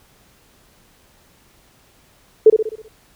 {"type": "tone with echo", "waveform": "sine", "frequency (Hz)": 436.9, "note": "A4", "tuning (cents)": -12, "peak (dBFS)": -3, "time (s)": [2.46, 2.5], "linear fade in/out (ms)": 5, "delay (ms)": 64, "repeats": 6, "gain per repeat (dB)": -6, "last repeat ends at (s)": 2.884, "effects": ["pink hiss -54 dBFS RMS until 3.15 s"]}